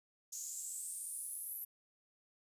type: noise with high-pass filter sweep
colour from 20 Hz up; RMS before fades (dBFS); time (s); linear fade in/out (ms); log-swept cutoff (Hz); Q
white; -44; 0.32-1.65; 10; 6500 to 12000; 7.8
effects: resampled to 32000 Hz